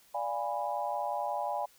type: chord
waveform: sine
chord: D diminished seventh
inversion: none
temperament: equal with one note detuned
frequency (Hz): 587.3 / 698.5 / 823.9 / 987.8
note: D5 / F5 / Ab5 / Cb6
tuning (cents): 0 / 0 / -14 / 0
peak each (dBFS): -37 / -37 / -34 / -38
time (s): 0.14-1.66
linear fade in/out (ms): 10
effects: white hiss -62 dBFS RMS until 1.78 s